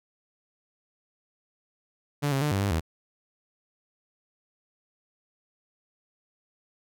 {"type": "tone with pitch steps", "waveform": "sawtooth", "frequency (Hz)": [144.9, 136.3, 148.9, 98.4, 100.5, 80.7], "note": ["D3", "C#3", "D3", "G2", "G2", "E2"], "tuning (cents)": [-23, -29, 24, 7, 44, -36], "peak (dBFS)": -20, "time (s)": [2.22, 2.808], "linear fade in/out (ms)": 20, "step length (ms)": 98, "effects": []}